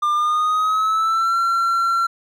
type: tone with pitch glide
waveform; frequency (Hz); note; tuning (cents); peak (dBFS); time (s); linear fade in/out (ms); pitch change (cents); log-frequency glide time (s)
triangle; 1199 to 1361.5; D6 to F6; +36 to -44; -14; 0.02-2.07; 10; +220; 0.14-1.36
effects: none